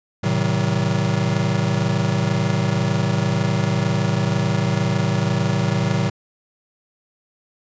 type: chord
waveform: square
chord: A diminished seventh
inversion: none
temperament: just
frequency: 110 / 132 / 158.4 / 190.08 Hz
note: A2 / C3 / Eb3 / Gb3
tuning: 0 / +16 / +31 / +47 cents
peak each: -24 dBFS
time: 0.23-6.1 s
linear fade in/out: 10 ms
effects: resampled to 16000 Hz